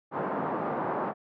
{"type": "band-pass noise", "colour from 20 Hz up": "white", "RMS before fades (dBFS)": -31, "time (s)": [0.11, 1.14], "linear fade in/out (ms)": 50, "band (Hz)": [150, 1100], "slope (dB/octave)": 24, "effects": []}